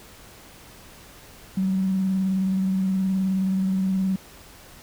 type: tone with vibrato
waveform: triangle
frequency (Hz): 190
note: F#3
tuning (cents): +46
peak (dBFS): -16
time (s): 1.57-4.16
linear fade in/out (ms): 5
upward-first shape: square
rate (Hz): 19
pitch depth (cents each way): 21
effects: tanh soft clip ceiling -18 dBFS + pink hiss -47 dBFS RMS until 4.82 s